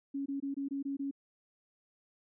sine tone bursts, 277.2 Hz, C#4, in tune, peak -33 dBFS, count 7, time 0.14-1.112 s, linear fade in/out 10 ms, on 120 ms, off 22 ms, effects none

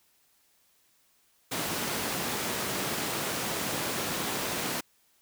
pink high-pass noise, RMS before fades -32 dBFS, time 1.51-4.81 s, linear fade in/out 10 ms, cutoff 170 Hz, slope 12 dB/octave, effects white hiss -67 dBFS RMS until 5.21 s

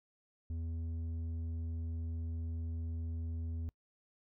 square tone with low-pass filter, 82.3 Hz, E2, 2 cents flat, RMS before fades -39 dBFS, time 0.5-3.69 s, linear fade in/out 0 ms, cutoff 190 Hz, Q 1, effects noise-tail reverb RT60 0.1 s tail -26 dB re dry

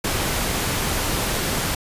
pink noise, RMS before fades -23 dBFS, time 0.04-1.75 s, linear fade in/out 5 ms, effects resampled to 32000 Hz

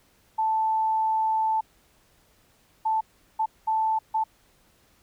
sine tone bursts at uneven times, 880 Hz, A5, in tune, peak -21 dBFS, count 5, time 0.38-1.61 / 2.85-3.01 / 3.39-3.46 / 3.67-3.99 / 4.14-4.24 s, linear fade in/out 10 ms, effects pink hiss -62 dBFS RMS until 5.02 s

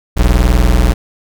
square tone pair together, 40.78 / 61.1 Hz, E1 / B1, -18 / -18 cents, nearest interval perfect fifth, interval 700 cents, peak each -11 dBFS, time 0.16-0.94 s, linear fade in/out 20 ms, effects none

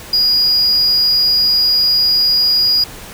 sine tone, 4884 Hz, D#8, 33 cents flat, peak -7 dBFS, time 0.13-2.84 s, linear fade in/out 5 ms, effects tanh soft clip ceiling -9 dBFS + pink hiss -33 dBFS RMS until 3.13 s

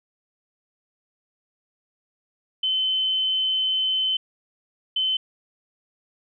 sine tone pair in turn, 3059 / 3059 Hz, G7 / G7, -43 / -43 cents, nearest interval unison, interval 0 cents, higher neither, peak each -20 dBFS, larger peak neither, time 2.63-4.17 / 4.96-5.17 s, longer first, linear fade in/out 5 ms, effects none

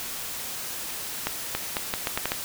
accelerating click train, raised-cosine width 0.3 ms, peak -9 dBFS, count 8, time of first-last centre 1.27-2.319 s, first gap 280 ms, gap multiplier 0.78, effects white hiss -34 dBFS RMS until 2.44 s

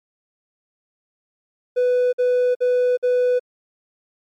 triangle tone bursts, 496.4 Hz, B4, 9 cents sharp, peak -12 dBFS, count 4, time 1.76-3.396 s, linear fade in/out 20 ms, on 370 ms, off 52 ms, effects tanh soft clip ceiling -9 dBFS + MP3 96 kbps

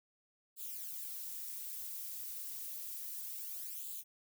violet noise with flanger, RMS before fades -44 dBFS, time 0.56-4.04 s, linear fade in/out 50 ms, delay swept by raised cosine 0.26 to 5.26 ms, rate 0.3 Hz, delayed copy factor +0.75, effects none

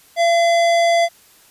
sine tone with hard clipping, 680 Hz, F5, 46 cents flat, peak -14 dBFS, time 0.16-1.09 s, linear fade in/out 50 ms, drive 16 dB, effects white hiss -50 dBFS RMS until 1.5 s + resampled to 32000 Hz

